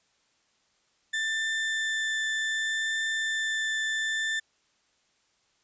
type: tone with vibrato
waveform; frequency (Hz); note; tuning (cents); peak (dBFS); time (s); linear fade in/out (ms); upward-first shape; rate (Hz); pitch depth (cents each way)
35% pulse; 1774; A6; +14; -25; 1.13-4.4; 10; triangle; 0.65; 8
effects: white hiss -69 dBFS RMS until 5.63 s + resampled to 16000 Hz